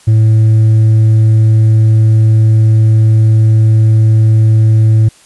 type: tone with hard clipping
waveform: triangle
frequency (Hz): 110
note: A2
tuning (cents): 0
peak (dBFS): -3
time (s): 0.07-5.09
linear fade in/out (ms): 10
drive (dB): 1
effects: white hiss -43 dBFS RMS until 5.25 s + resampled to 24000 Hz